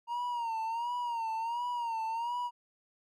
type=tone with vibrato; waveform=triangle; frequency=932.3 Hz; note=A#5; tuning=in tune; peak=-30 dBFS; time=0.07-2.51 s; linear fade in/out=50 ms; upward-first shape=sine; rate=1.4 Hz; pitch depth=82 cents each way; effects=none